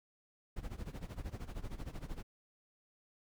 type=noise with tremolo; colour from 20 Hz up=brown; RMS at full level=-40 dBFS; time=0.56-2.23 s; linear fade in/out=10 ms; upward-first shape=sine; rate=13 Hz; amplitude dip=85%; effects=none